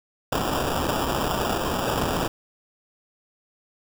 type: noise with sample-and-hold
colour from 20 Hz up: white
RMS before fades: -25 dBFS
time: 0.32-2.28 s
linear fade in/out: 5 ms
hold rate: 2100 Hz
effects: none